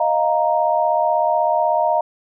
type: chord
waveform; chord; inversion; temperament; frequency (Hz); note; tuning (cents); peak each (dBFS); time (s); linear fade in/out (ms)
sine; Eb suspended second; none; equal; 622.3 / 698.5 / 932.3; Eb5 / F5 / Bb5; 0 / 0 / 0; -19; 0-2.01; 5
effects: none